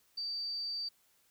sine tone, 4635 Hz, D8, 24 cents flat, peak -35 dBFS, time 0.17-0.89 s, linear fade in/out 10 ms, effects white hiss -70 dBFS RMS until 1.3 s

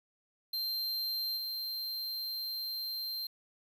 square tone with level steps, 4155 Hz, C8, 13 cents flat, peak -33 / -36 dBFS, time 0.53-3.27 s, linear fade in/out 5 ms, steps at 1.36 s, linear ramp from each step 20 ms, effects 10-bit

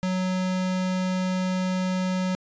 square tone, 185 Hz, F#3, in tune, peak -24 dBFS, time 0.03-2.35 s, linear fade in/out 0 ms, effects resampled to 16000 Hz

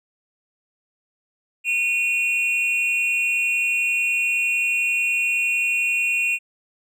triangle tone pair together, 2467 / 2736 Hz, D#7 / F7, -15 / -36 cents, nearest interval major second, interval 179 cents, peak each -20 dBFS, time 1.64-6.39 s, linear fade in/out 50 ms, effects none

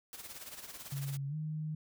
white noise with tremolo, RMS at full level -45 dBFS, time 0.13-1.17 s, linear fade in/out 0 ms, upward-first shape sine, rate 18 Hz, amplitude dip 65%
sine tone with pitch glide, 138.59 to 154.67 Hz, C#3 to D#3, 0 to -10 cents, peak -35 dBFS, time 0.92-1.75 s, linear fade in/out 5 ms, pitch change +190 cents, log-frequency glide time 1.28-1.35 s
effects none

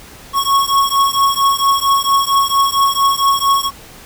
square beating tone pair, 1101 / 1105.4 Hz, C#6 / C#6, -12 / -5 cents, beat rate 4.4 Hz, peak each -15 dBFS, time 0.33-3.71 s, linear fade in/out 50 ms, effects pink hiss -38 dBFS RMS until 4.05 s

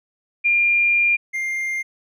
sine / triangle tone pair in turn, 2400 / 2108 Hz, D7 / C7, +37 / +12 cents, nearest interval major second, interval 225 cents, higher first, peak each -14 / -20 dBFS, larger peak first, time 0.44-1.17 / 1.33-1.83 s, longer first, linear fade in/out 20 ms, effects none

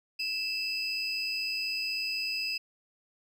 triangle tone pair together, 2637 / 4978 Hz, E7 / D#8, 0 / 0 cents, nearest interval major seventh, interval 1100 cents, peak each -31 / -31 dBFS, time 0.19-2.58 s, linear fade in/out 10 ms, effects tanh soft clip ceiling -22 dBFS

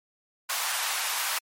pink high-pass noise, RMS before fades -29 dBFS, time 0.49-1.39 s, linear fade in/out 10 ms, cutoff 850 Hz, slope 24 dB/octave, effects MP3 64 kbps

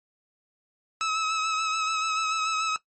sawtooth tone with vibrato, 1291 Hz, E6, 37 cents flat, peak -21 dBFS, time 1.01-2.76 s, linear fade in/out 0 ms, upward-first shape sine, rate 6.9 Hz, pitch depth 29 cents each way, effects noise-tail reverb RT60 0.1 s tail -17 dB re dry + MP3 32 kbps

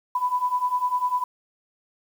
sine beating tone pair, 987.8 / 997.8 Hz, B5 / B5, 0 / +17 cents, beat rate 10 Hz, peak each -26 / -23 dBFS, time 0.15-1.24 s, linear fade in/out 5 ms, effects 8-bit

